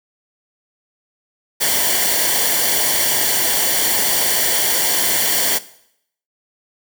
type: noise with comb filter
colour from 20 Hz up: white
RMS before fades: -17 dBFS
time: 1.6-5.59 s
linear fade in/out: 20 ms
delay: 0.78 ms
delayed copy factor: -0.65
effects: noise-tail reverb RT60 0.7 s tail -17 dB re dry